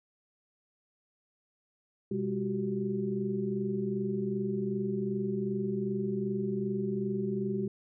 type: tone cluster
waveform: sine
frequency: 126.4 / 201.7 / 362.3 / 384.9 Hz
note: B2 / G3 / F#4 / G4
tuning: +41 / +50 / -36 / -32 cents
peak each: -39 / -32 / -38 / -34 dBFS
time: 2.11-7.68 s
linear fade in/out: 5 ms
effects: none